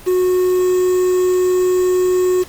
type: tone with quantisation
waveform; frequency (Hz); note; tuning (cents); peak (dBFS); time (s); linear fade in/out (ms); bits
triangle; 365.7; F#4; -20; -10; 0.06-2.44; 20; 5
effects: pink hiss -39 dBFS RMS until 2.48 s + Opus 24 kbps